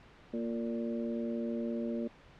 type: harmonic tone with a mistuned harmonic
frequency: 116.54 Hz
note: A#2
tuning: in tune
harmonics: 2 / 3 / 4 / 5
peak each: -34 / -40 / -42 / -42 dBFS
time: 0.33-2.08 s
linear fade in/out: 10 ms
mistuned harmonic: 4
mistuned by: -22 cents
effects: pink hiss -57 dBFS RMS until 2.39 s + low-pass 3000 Hz 12 dB/octave